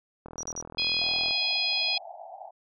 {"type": "click train", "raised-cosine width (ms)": 1, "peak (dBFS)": -27, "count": 44, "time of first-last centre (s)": [0.26, 1.309], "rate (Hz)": 41}
{"type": "tone bursts", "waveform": "sine", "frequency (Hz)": 5790, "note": "F#8", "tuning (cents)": -38, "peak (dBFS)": -32, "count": 3, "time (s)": [0.38, 0.612], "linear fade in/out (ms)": 0, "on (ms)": 48, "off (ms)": 44}
{"type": "harmonic tone", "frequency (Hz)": 831, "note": "G#5", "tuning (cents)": 1, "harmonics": [3, 4, 5, 6], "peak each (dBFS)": [-30, -30, -30, -30], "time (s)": [0.78, 1.98], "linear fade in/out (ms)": 5}
{"type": "band-pass noise", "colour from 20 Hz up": "white", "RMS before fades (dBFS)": -43, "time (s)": [1.01, 2.51], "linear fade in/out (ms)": 10, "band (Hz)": [640, 830], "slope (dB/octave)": 96}
{"effects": []}